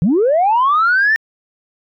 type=linear sweep; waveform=sine; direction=up; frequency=145.6 to 1817 Hz; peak=-9 dBFS; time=0.02-1.16 s; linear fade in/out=0 ms; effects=tanh soft clip ceiling -7 dBFS